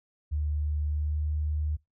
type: tone with pitch glide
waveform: sine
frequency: 74.7 to 75.74 Hz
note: D2 to D#2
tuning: +30 to -46 cents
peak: -26 dBFS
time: 0.31-1.77 s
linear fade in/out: 20 ms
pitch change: +24 cents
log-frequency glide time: 0.88-1.2 s
effects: noise-tail reverb RT60 0.2 s tail -23 dB re dry